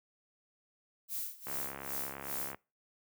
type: noise with tremolo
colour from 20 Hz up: violet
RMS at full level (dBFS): -37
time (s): 1.08-2.56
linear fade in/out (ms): 50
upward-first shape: sine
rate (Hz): 2.5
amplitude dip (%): 90
type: click train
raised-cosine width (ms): 0.5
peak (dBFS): -27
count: 75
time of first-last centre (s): 1.47-2.546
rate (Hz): 68.8
effects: noise-tail reverb RT60 0.3 s tail -24 dB re dry + high-pass 80 Hz 12 dB/octave